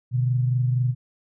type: tone pair together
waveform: sine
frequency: 123.47 / 147.6 Hz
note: B2 / D3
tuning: 0 / +9 cents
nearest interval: minor third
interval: 309 cents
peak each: -19 / -29 dBFS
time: 0.11-0.95 s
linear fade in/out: 50 ms
effects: none